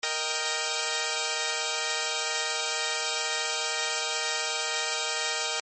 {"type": "chord", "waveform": "5% pulse", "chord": "Eb major", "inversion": "second", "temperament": "equal", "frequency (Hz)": [466.2, 622.3, 784], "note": ["Bb4", "Eb5", "G5"], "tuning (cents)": [0, 0, 0], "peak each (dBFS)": -20, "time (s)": [0.03, 5.6], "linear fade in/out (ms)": 2, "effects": ["MP3 32 kbps"]}